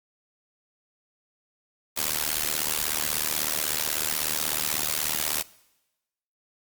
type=noise with amplitude modulation; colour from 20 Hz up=white; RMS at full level=-23 dBFS; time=1.96-5.43 s; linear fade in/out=20 ms; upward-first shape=sine; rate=76.3 Hz; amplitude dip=100%; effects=noise-tail reverb RT60 1.0 s tail -22 dB re dry + Opus 48 kbps